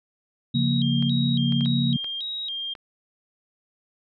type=chord; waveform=sine; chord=Bb minor; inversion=first; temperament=equal; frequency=138.59 / 174.61 / 233.1 Hz; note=Db3 / F3 / Bb3; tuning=0 / 0 / 0 cents; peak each=-23 / -27 / -23 dBFS; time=0.54-1.97 s; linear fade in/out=10 ms
type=tone with vibrato; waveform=sine; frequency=3493 Hz; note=A7; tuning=13 cents flat; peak=-28 dBFS; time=0.54-2.74 s; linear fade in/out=10 ms; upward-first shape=square; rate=1.8 Hz; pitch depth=150 cents each way
type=clicks; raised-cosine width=0.3 ms; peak=-24 dBFS; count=6; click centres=1.025 / 1.523 / 1.609 / 1.659 / 2.044 / 2.752 s
effects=none